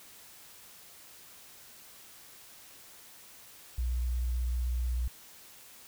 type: tone with vibrato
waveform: sine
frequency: 60.9 Hz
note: B1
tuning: 24 cents flat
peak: -28 dBFS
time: 3.78-5.08 s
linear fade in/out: 5 ms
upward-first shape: sine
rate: 16 Hz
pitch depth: 25 cents each way
effects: white hiss -53 dBFS RMS until 5.87 s